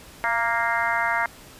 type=harmonic tone with a mistuned harmonic; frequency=233.1 Hz; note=A#3; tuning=in tune; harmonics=3 / 4 / 5 / 6 / 7 / 8 / 9; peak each=-29 / -26 / -31 / -28 / -28 / -30 / -29 dBFS; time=0.24-1.26 s; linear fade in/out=0 ms; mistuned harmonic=3; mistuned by=-32 cents; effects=pink hiss -46 dBFS RMS until 1.59 s + resampled to 32000 Hz